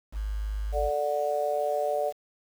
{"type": "tone", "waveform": "sine", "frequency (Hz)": 51.91, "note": "G#1", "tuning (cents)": 0, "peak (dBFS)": -28, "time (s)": [0.12, 0.91], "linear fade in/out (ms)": 50}
{"type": "chord", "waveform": "sine", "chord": "D major", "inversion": "second", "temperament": "just", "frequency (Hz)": [440.5, 587.3, 734.2], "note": ["A4", "D5", "F#5"], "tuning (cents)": [2, 0, -14], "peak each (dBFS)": [-32, -27, -30], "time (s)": [0.72, 2.13], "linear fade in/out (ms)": 50}
{"effects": ["8-bit"]}